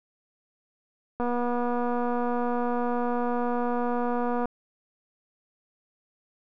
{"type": "click train", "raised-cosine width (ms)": 1, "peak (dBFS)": -16, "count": 789, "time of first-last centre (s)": [1.2, 4.456], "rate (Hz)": 242, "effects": []}